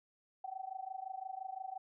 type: tone with amplitude modulation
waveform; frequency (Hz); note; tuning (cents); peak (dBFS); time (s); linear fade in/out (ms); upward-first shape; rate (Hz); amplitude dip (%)
sine; 761; F#5; +48; -37; 0.44-1.78; 5; sine; 25.8; 90
effects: none